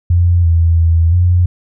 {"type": "tone with pitch steps", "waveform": "sine", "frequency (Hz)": [87.1, 83.4, 82.8, 88.8], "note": ["F2", "E2", "E2", "F2"], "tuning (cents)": [-4, 21, 8, 29], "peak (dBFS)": -7, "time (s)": [0.1, 1.46], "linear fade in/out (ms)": 5, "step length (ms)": 340, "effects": []}